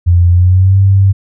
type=tone with pitch glide; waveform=sine; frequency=87.31 to 97.44 Hz; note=F2 to G2; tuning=0 to -10 cents; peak=-4 dBFS; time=0.06-1.13 s; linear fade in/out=20 ms; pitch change=+190 cents; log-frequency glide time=0.3-0.78 s; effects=none